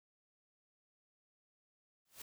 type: noise with exponential growth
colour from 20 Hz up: white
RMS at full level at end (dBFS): -45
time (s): 2.05-2.22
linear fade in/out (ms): 5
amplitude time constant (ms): 35
effects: none